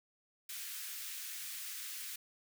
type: high-pass noise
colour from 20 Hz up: white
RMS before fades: -44 dBFS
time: 0.49-2.16 s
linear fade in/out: 5 ms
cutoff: 1500 Hz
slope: 24 dB/octave
effects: none